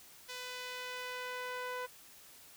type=tone with band-pass filter sweep; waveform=sawtooth; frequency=499.9 Hz; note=B4; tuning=21 cents sharp; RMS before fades=-42 dBFS; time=0.28-1.87 s; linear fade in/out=20 ms; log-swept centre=4100 to 1200 Hz; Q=0.82; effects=white hiss -57 dBFS RMS until 2.56 s